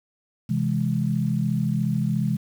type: chord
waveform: sine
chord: C augmented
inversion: none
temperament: equal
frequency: 130.81 / 164.81 / 207.7 Hz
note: C3 / E3 / G#3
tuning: 0 / 0 / 0 cents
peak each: -25 dBFS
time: 0.49-2.37 s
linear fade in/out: 10 ms
effects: 8-bit